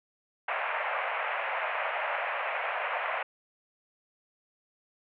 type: band-pass noise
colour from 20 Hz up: pink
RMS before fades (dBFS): -32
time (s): 0.48-3.23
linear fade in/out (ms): 5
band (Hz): 570 to 2600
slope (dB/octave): 48
effects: none